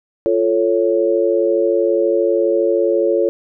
sine chord, F augmented, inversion none, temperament equal with one note detuned, 347.6 / 440 / 554.4 Hz, F4 / A4 / C#5, -8 / 0 / 0 cents, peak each -17 dBFS, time 0.26-3.29 s, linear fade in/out 0 ms, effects none

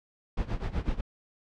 brown noise with tremolo, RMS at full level -28 dBFS, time 0.37-1.01 s, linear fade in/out 5 ms, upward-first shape sine, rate 8 Hz, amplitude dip 85%, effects low-pass 4000 Hz 12 dB/octave

